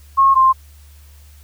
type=tone pair in turn; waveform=sine; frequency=1085 / 1053.5 Hz; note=C#6 / C6; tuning=-37 / +12 cents; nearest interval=minor second; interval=51 cents; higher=first; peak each=-8 dBFS; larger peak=neither; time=0.17-0.35 / 0.35-0.53 s; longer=neither; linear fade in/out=20 ms; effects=added 73 Hz sine -41 dBFS peak until 1.43 s + white hiss -52 dBFS RMS until 1.43 s